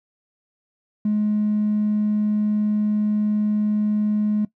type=tone; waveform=triangle; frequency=210.7 Hz; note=G#3; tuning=25 cents sharp; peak=-14 dBFS; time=1.05-4.45 s; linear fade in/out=5 ms; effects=noise-tail reverb RT60 0.1 s tail -21 dB re dry + tanh soft clip ceiling -15 dBFS